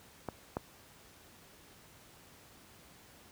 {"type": "clicks", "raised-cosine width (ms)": 1, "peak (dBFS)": [-22, -19], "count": 2, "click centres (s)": [0.287, 0.569], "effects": ["pink hiss -58 dBFS RMS until 3.31 s", "high-pass 60 Hz 12 dB/octave"]}